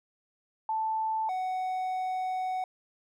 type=tone pair in turn; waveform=sine / triangle; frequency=880 / 744.5 Hz; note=A5 / F#5; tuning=0 / +11 cents; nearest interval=minor third; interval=289 cents; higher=first; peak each=-27 dBFS; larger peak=neither; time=0.69-1.29 / 1.29-2.64 s; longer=second; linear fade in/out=2 ms; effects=none